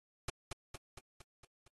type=noise with echo; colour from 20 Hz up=pink; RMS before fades=-37 dBFS; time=0.28-0.3 s; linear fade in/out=5 ms; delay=230 ms; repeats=6; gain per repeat=-4 dB; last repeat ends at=1.68 s; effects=low-pass 11000 Hz 12 dB/octave + AAC 32 kbps